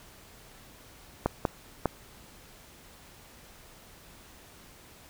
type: clicks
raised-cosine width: 1 ms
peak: -10 dBFS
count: 3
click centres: 1.26 / 1.452 / 1.857 s
effects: pink hiss -53 dBFS RMS until 5.09 s